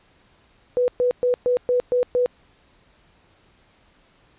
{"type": "tone bursts", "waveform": "sine", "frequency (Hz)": 493.9, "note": "B4", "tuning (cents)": 0, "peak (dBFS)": -16, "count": 7, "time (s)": [0.77, 2.26], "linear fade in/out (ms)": 0, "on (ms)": 110, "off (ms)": 120, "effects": ["pink hiss -58 dBFS RMS until 4.38 s", "resampled to 8000 Hz"]}